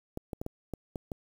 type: clicks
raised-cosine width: 2 ms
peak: -22 dBFS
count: 7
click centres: 0.174 / 0.332 / 0.415 / 0.464 / 0.737 / 0.958 / 1.118 s
effects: 8-bit